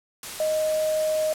sine tone in noise, 622.3 Hz, D#5, in tune, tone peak -21 dBFS, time 0.4-1.33 s, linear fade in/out 2 ms, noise white, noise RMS -35 dBFS, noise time 0.23-1.34 s, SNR +11 dB, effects low-pass 12000 Hz 12 dB/octave

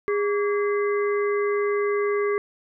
harmonic tone with a mistuned harmonic, 409.8 Hz, G#4, 23 cents flat, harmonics 1 / 3 / 4 / 5, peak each -21 / -30 / -37 / -33 dBFS, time 0.08-2.38 s, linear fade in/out 0 ms, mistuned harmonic 3, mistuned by -120 cents, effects none

